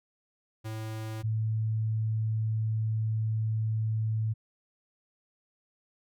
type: tone pair in turn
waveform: square / sine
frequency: 110 / 110 Hz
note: A2 / A2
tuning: 0 / 0 cents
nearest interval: unison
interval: 0 cents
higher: neither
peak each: -35 / -26 dBFS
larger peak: second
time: 0.64-1.23 / 1.23-4.34 s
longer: second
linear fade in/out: 20 ms
effects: none